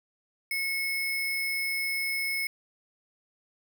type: tone with sample-and-hold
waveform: sine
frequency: 2183 Hz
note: C#7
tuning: 27 cents flat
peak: -27 dBFS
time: 0.51-2.47 s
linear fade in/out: 2 ms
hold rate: 7350 Hz
effects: none